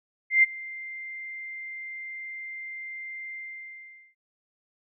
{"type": "tone with ADSR envelope", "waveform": "sine", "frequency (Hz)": 2093, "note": "C7", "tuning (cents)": 0, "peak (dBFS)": -13, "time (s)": [0.3, 4.15], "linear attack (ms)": 130, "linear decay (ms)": 21, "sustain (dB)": -22, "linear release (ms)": 800, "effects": []}